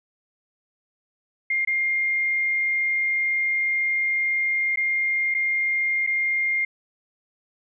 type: tone with dropouts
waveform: sine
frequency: 2117 Hz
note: C7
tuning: 20 cents sharp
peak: -20 dBFS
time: 1.5-6.65 s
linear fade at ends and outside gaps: 5 ms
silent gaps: 1.65-1.673 / 4.759-4.772 / 5.342-5.347 / 6.066-6.072 s
effects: none